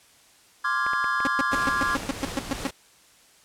triangle chord, D half-diminished seventh, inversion third, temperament equal, 1046.5 / 1174.7 / 1396.9 / 1661.2 Hz, C6 / D6 / F6 / Ab6, 0 / 0 / 0 / 0 cents, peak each -27 / -26 / -28 / -25 dBFS, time 0.64-1.96 s, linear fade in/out 10 ms
clicks, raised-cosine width 0.5 ms, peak -19 dBFS, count 6, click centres 0.865 / 0.934 / 1.043 / 1.204 / 2.033 / 2.102 s
sawtooth tone bursts, 272.2 Hz, C#4, 31 cents flat, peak -19 dBFS, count 11, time 1.25-2.67 s, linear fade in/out 0 ms, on 20 ms, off 120 ms
pink noise with tremolo, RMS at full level -34 dBFS, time 1.51-2.71 s, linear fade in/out 10 ms, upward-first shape sine, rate 2.9 Hz, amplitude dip 25%
effects white hiss -56 dBFS RMS until 3.44 s + low-pass 10000 Hz 12 dB/octave

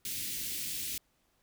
white band-stop noise, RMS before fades -37 dBFS, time 0.05-0.98 s, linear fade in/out 2 ms, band 340 to 2200 Hz, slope 24 dB/octave, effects pink hiss -73 dBFS RMS until 1.42 s

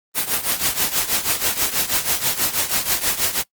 white noise with tremolo, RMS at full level -17 dBFS, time 0.14-3.44 s, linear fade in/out 50 ms, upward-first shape triangle, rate 6.2 Hz, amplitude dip 85%, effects noise-tail reverb RT60 0.1 s tail -21 dB re dry + Opus 32 kbps

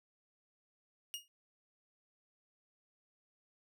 sawtooth tone with exponential decay, 2860 Hz, F7, 41 cents sharp, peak -33 dBFS, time 1.14-1.28 s, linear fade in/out 0 ms, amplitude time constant 29 ms, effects none

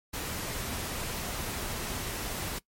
pink noise, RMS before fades -35 dBFS, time 0.13-2.59 s, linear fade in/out 10 ms, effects noise-tail reverb RT60 0.1 s tail -20 dB re dry + MP3 64 kbps

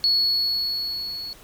triangle tone with level ramp, 4379 Hz, C#8, 22 cents flat, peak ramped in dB -13 to -30 dBFS, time 0.04-1.33 s, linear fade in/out 0 ms, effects tanh soft clip ceiling -14 dBFS + pink hiss -48 dBFS RMS until 1.43 s

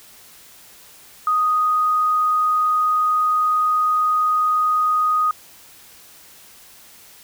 sine tone, 1244.5 Hz, D#6, in tune, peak -15 dBFS, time 1.27-5.31 s, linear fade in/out 2 ms, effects white hiss -46 dBFS RMS until 7.23 s

